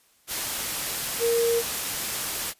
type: tone in noise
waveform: sine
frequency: 466.2 Hz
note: A#4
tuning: in tune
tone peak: -20 dBFS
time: 1.19-1.63 s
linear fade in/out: 50 ms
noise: white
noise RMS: -29 dBFS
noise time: 0.27-2.54 s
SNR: +6 dB
effects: white hiss -62 dBFS RMS until 2.59 s + resampled to 32000 Hz